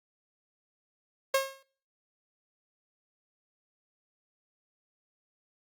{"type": "tone with exponential decay", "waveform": "sawtooth", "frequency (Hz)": 540, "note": "C#5", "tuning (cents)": -45, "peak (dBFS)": -17, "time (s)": [1.34, 1.63], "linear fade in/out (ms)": 5, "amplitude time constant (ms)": 63, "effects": ["noise-tail reverb RT60 0.5 s tail -23 dB re dry", "Opus 48 kbps"]}